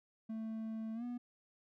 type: tone with pitch glide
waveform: triangle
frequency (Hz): 221.7 to 243.2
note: A3 to B3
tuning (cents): +13 to -26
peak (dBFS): -37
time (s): 0.29-1.18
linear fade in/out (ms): 10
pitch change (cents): +161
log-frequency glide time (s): 0.94-1.04
effects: none